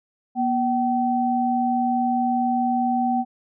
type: tone pair together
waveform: sine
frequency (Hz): 241.3 / 766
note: B3 / G5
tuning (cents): -40 / -40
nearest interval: octave + minor sixth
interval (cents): 2000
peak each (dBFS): -22 / -21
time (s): 0.35-3.25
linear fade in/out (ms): 50
effects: none